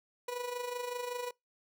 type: tone with amplitude modulation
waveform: 30% pulse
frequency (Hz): 490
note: B4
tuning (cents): -14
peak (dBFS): -31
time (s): 0.28-1.31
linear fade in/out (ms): 5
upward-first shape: sine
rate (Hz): 25.3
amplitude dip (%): 60
effects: noise-tail reverb RT60 0.2 s tail -25 dB re dry